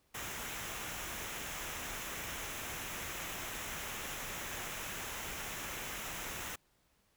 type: noise with comb filter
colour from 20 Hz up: pink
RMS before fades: -42 dBFS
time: 0.14-6.56 s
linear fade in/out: 10 ms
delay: 0.22 ms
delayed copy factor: -0.55
effects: pink hiss -73 dBFS RMS until 7.16 s